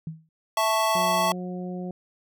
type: tone with exponential decay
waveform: sine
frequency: 160 Hz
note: D#3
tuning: 49 cents sharp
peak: -27 dBFS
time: 0.07-0.29 s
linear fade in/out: 2 ms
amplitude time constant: 46 ms
type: chord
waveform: square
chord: A major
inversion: second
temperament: equal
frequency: 659.3 / 880 / 1108.7 Hz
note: E5 / A5 / C#6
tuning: 0 / 0 / 0 cents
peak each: -26 dBFS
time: 0.57-1.32 s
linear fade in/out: 2 ms
type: harmonic tone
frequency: 180.9 Hz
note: F#3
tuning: 39 cents flat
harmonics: 1 / 2 / 3 / 4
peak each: -31 / -37 / -41 / -43 dBFS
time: 0.95-1.91 s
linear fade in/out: 2 ms
effects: none